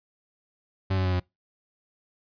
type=tone with pitch steps; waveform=40% pulse; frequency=95.3 / 93.61 / 91.95 / 90.32 Hz; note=G2 / F#2 / F#2 / F#2; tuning=-48 / +21 / -10 / -41 cents; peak=-22 dBFS; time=0.9-1.2 s; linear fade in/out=10 ms; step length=75 ms; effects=noise-tail reverb RT60 0.2 s tail -25 dB re dry + resampled to 11025 Hz